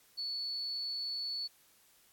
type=tone; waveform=sine; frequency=4435 Hz; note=C#8; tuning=in tune; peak=-35 dBFS; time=0.17-1.48 s; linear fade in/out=20 ms; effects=white hiss -65 dBFS RMS until 2.12 s + AAC 64 kbps